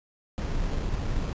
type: noise with sample-and-hold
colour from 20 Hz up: brown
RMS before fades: -28 dBFS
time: 0.38-1.33 s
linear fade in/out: 0 ms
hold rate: 3675 Hz
effects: resampled to 16000 Hz